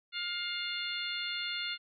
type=harmonic tone; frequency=706 Hz; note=F5; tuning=19 cents sharp; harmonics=2 / 3 / 4 / 5 / 6; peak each=-41 / -40 / -39 / -40 / -41 dBFS; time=0.12-1.78 s; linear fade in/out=50 ms; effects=none